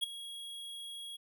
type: tone with ADSR envelope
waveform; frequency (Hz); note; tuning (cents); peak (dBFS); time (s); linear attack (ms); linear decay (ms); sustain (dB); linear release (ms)
square; 3309; G#7; -7; -28; 0.01-1.17; 25; 10; -15; 15
effects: none